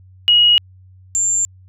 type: tone pair in turn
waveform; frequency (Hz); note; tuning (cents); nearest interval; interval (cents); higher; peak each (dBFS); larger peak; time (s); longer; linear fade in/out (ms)
sine; 2895 / 7295; F#7 / A#8; -38 / -38; octave + major third; 1600; second; -8 / -14; first; 0.28-0.58 / 1.15-1.45; neither; 0
effects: added 93 Hz sine -42 dBFS peak until 1.68 s